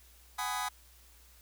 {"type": "chord", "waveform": "sawtooth", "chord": "G# minor seventh", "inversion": "third", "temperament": "just", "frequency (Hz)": [747.5, 830.6, 996.7, 1245.9], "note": ["F#5", "G#5", "B5", "D#6"], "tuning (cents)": [17, 0, 16, 2], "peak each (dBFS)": [-36, -34, -34, -34], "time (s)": [0.38, 0.69], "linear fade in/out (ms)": 10, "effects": ["added 60 Hz sine -59 dBFS peak until 1.41 s", "white hiss -61 dBFS RMS until 1.41 s"]}